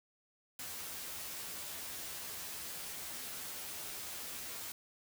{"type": "noise with comb filter", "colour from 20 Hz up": "white", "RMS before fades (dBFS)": -44, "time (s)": [0.59, 4.72], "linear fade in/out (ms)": 2, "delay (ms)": 12, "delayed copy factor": 0.7, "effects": []}